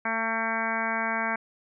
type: harmonic tone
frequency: 225 Hz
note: A3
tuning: 39 cents sharp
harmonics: 1 / 2 / 3 / 4 / 5 / 6 / 7 / 8 / 9 / 10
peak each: -35 / -42 / -34 / -33 / -35 / -37 / -31 / -39 / -36 / -34 dBFS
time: 0.05-1.36 s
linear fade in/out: 5 ms
effects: none

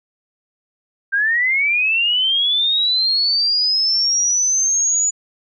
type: linear sweep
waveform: sine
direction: up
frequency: 1568 to 6940 Hz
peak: -14 dBFS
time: 1.12-5.11 s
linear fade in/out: 20 ms
effects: none

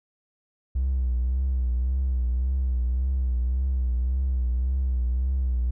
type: tone with vibrato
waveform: triangle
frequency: 63.3 Hz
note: B1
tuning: 43 cents sharp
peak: -18 dBFS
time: 0.75-5.71 s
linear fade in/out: 10 ms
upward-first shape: triangle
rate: 1.8 Hz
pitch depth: 86 cents each way
effects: tanh soft clip ceiling -18 dBFS

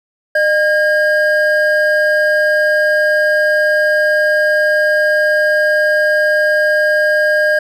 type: tone pair together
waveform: triangle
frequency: 607.9 / 1623 Hz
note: D#5 / G#6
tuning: -40 / -40 cents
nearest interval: octave + perfect fourth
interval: 1700 cents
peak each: -11 dBFS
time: 0.35-7.59 s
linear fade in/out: 5 ms
effects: none

